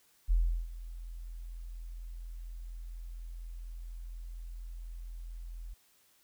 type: tone with ADSR envelope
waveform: sine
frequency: 42.11 Hz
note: E1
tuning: 38 cents sharp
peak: -22 dBFS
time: 0.28-5.74 s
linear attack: 31 ms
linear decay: 360 ms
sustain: -18 dB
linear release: 9 ms
effects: white hiss -67 dBFS RMS until 6.23 s